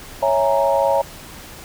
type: chord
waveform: sine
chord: A# half-diminished seventh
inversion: first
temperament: equal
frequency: 554.4 / 659.3 / 830.6 / 932.3 Hz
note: C#5 / E5 / G#5 / A#5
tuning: 0 / 0 / 0 / 0 cents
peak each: -17 / -21 / -23 / -20 dBFS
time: 0.22-1.02 s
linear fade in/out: 10 ms
effects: pink hiss -38 dBFS RMS until 1.64 s